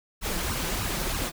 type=noise with flanger; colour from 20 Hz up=pink; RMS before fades=-29 dBFS; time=0.21-1.32 s; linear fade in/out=50 ms; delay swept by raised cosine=0.71 to 6.01 ms; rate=3.2 Hz; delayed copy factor=+0.9; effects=none